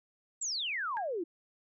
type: exponential sweep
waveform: sine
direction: down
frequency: 7820 to 316.2 Hz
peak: -32 dBFS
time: 0.41-1.24 s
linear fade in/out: 10 ms
type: tone with exponential decay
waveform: sine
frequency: 1633 Hz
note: G#6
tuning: 30 cents flat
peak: -34 dBFS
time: 0.97-1.09 s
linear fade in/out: 0 ms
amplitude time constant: 25 ms
effects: none